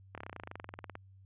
slowing click train, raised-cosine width 0.5 ms, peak -27 dBFS, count 21, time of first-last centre 0.15-0.954 s, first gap 27 ms, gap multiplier 1.04, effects added 96 Hz sine -55 dBFS peak until 1.25 s + resampled to 8000 Hz

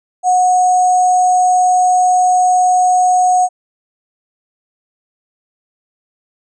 sine tone with sample-and-hold, 731 Hz, F#5, 21 cents flat, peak -8 dBFS, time 0.23-3.49 s, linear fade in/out 50 ms, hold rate 7350 Hz, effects resampled to 22050 Hz

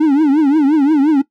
triangle tone with vibrato, 293.7 Hz, D4, in tune, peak -6 dBFS, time 0-1.22 s, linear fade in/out 10 ms, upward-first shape triangle, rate 5.7 Hz, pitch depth 180 cents each way, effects noise-tail reverb RT60 0.1 s tail -17 dB re dry

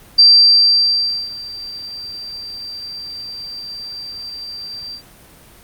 sine tone with ADSR envelope, 4699 Hz, D8, in tune, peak -4 dBFS, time 0.18-5.02 s, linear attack 12 ms, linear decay 1100 ms, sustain -22 dB, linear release 84 ms, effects pink hiss -44 dBFS RMS until 5.63 s + Opus 32 kbps

